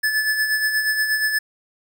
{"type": "tone with tremolo", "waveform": "square", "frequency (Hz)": 1733, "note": "A6", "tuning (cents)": -27, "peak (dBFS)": -17, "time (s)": [0.03, 1.39], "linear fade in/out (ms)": 10, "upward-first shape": "sine", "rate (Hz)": 8.4, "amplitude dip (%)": 50, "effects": ["9-bit"]}